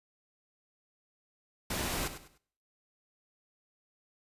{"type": "noise with echo", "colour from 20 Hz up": "pink", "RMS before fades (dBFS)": -34, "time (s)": [1.7, 2.08], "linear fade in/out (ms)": 5, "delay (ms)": 100, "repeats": 3, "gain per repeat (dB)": -11, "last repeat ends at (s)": 2.38, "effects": ["noise-tail reverb RT60 0.6 s tail -22 dB re dry", "resampled to 32000 Hz"]}